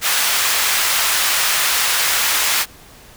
pink high-pass noise, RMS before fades -17 dBFS, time 0.01-2.66 s, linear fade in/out 50 ms, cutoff 1300 Hz, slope 12 dB/octave, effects pink hiss -43 dBFS RMS until 3.16 s

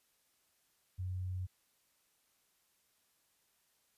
sine tone, 92 Hz, F#2, 9 cents flat, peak -36 dBFS, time 0.98-1.47 s, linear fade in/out 20 ms, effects white hiss -75 dBFS RMS until 3.97 s + resampled to 32000 Hz

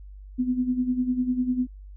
sine tone with tremolo, 251.1 Hz, B3, 29 cents sharp, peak -19 dBFS, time 0.38-1.67 s, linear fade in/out 20 ms, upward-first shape sine, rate 10 Hz, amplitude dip 70%, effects added 49 Hz sine -40 dBFS peak until 1.96 s

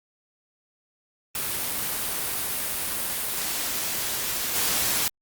white noise with level steps, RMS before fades -28 / -24 dBFS, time 1.35-5.08 s, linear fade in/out 2 ms, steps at 4.54 s, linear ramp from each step 20 ms, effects Opus 32 kbps

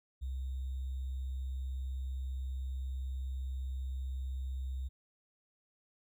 sine tone with sample-and-hold, 65.41 Hz, C2, in tune, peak -35 dBFS, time 0.21-4.89 s, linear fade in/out 20 ms, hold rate 3675 Hz, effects none

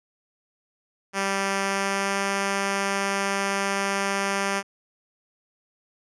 5% pulse tone with pitch glide, 196 to 197.36 Hz, G3 to G3, 0 to +12 cents, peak -12 dBFS, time 1.13-4.63 s, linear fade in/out 50 ms, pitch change +12 cents, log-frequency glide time 1.62-2.17 s, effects resampled to 22050 Hz

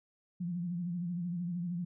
sine tone with vibrato, 174.61 Hz, F3, in tune, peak -33 dBFS, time 0.4-1.85 s, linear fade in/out 10 ms, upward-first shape sine, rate 13 Hz, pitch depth 68 cents each way, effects none

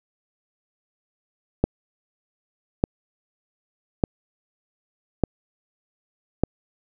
click train, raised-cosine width 2 ms, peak -4 dBFS, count 5, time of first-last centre 1.64-6.436 s, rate 0.834 Hz, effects none

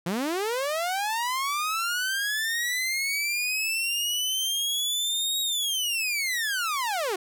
sawtooth linear two-way sweep, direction up then down, 161.3 to 3799 to 345.8 Hz, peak -22 dBFS, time 0.06-7.16 s, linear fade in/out 5 ms, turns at 5.41 s, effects none

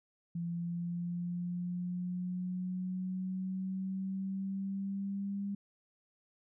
sine exponential sweep, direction up, 170 to 200.4 Hz, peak -34 dBFS, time 0.35-5.55 s, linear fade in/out 5 ms, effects none

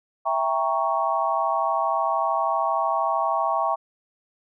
sine chord, E diminished seventh, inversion none, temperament equal with one note detuned, 659.3 / 792.2 / 932.3 / 1108.7 Hz, E5 / G5 / Bb5 / Db6, 0 / +18 / 0 / 0 cents, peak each -26 / -26 / -27 / -25 dBFS, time 0.25-3.76 s, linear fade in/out 20 ms, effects none

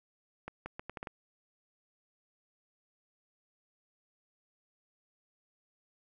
accelerating click train, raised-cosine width 0.5 ms, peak -25 dBFS, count 7, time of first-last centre 0.48-1.072 s, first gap 180 ms, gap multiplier 0.75, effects none

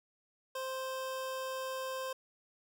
25% pulse tone, 523.3 Hz, C5, in tune, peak -33 dBFS, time 0.55-2.13 s, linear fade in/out 5 ms, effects none

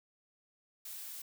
blue noise, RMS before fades -45 dBFS, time 0.85-1.22 s, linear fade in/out 5 ms, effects none

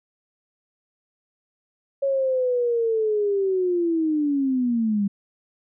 sine linear sweep, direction down, 554.4 to 196 Hz, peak -19 dBFS, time 2.02-5.08 s, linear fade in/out 10 ms, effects none

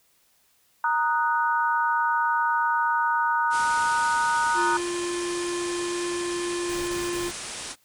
sine chord, D# minor, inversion second, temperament equal, 932.3 / 1244.5 / 1480 Hz, A#5 / D#6 / F#6, 0 / 0 / 0 cents, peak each -23 / -27 / -26 dBFS, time 0.84-4.77 s, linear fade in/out 2 ms
white low-pass noise, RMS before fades -36 dBFS, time 3.5-7.76 s, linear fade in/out 50 ms, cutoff 10000 Hz, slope 96 dB/octave
harmonic tone, 349.2 Hz, F4, in tune, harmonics 1 / 3 / 5 / 7 / 9, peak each -27 / -37 / -41 / -44 / -46 dBFS, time 4.54-7.32 s, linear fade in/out 50 ms
pink noise bursts, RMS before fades -39 dBFS, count 3, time 6.69-7.314 s, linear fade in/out 5 ms, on 190 ms, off 27 ms
effects white hiss -64 dBFS RMS until 7.84 s

